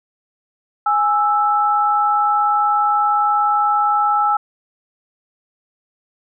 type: tone pair together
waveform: sine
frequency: 830.6 / 1318.5 Hz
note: G#5 / E6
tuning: 0 / 0 cents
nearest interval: minor sixth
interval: 800 cents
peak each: -16 dBFS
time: 0.86-4.37 s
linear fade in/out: 5 ms
effects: none